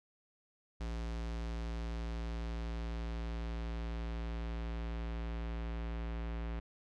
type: tone with low-pass filter sweep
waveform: square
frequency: 57 Hz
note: A#1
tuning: 38 cents flat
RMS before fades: -39 dBFS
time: 0.8-6.6 s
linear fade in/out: 10 ms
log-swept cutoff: 5800 to 2700 Hz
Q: 0.99
effects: none